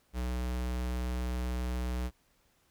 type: tone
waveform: square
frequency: 61.74 Hz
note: B1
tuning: in tune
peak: -32 dBFS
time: 0.13-2.11 s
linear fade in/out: 50 ms
effects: pink hiss -70 dBFS RMS until 2.7 s